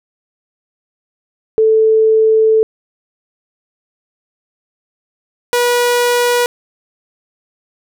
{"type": "tone pair in turn", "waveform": ["sine", "sawtooth"], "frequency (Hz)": [440, 485], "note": ["A4", "B4"], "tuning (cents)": [0, -31], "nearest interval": "major second", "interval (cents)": 169, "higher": "second", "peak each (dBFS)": -7, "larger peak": "neither", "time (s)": [[1.58, 2.63], [5.53, 6.46]], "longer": "first", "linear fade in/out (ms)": 0, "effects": []}